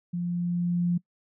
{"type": "tone with level ramp", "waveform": "sine", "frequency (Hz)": 174.61, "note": "F3", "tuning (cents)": 0, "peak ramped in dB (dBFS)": [-27, -21], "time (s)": [0.13, 0.98], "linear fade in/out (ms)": 10, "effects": ["noise-tail reverb RT60 0.1 s tail -23 dB re dry"]}